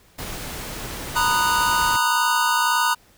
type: noise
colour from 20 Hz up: pink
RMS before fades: -32 dBFS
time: 0.18-1.97 s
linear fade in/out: 10 ms
type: chord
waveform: square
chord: B major seventh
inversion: third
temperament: just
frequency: 926 / 987.8 / 1234.7 / 1481.6 Hz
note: A#5 / B5 / D#6 / F#6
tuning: -12 / 0 / -14 / +2 cents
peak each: -24 dBFS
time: 1.15-2.95 s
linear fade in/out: 20 ms
effects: pink hiss -55 dBFS RMS until 3.17 s